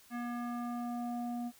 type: tone with low-pass filter sweep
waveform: square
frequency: 240.2 Hz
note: B3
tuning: 48 cents flat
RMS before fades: -38 dBFS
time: 0.1-1.52 s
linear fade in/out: 50 ms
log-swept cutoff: 1800 to 560 Hz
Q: 2
effects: white hiss -61 dBFS RMS until 1.59 s